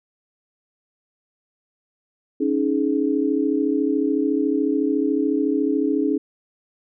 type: chord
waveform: sine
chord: C# suspended second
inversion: none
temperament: equal with one note detuned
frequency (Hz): 277.2 / 311.1 / 421.8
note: C#4 / D#4 / G#4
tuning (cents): 0 / 0 / +27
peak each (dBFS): -21 / -22 / -24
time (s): 2.4-6.18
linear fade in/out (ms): 10
effects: none